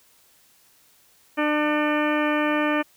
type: harmonic tone with a mistuned harmonic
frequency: 299.6 Hz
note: D4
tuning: 35 cents sharp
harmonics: 1 / 2 / 3 / 4 / 5 / 6 / 7 / 8 / 9 / 10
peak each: -23 / -26 / -31 / -29 / -33 / -29 / -39 / -32 / -43 / -39 dBFS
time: 1.37-2.83 s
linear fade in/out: 20 ms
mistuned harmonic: 7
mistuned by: +84 cents
effects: white hiss -58 dBFS RMS until 2.96 s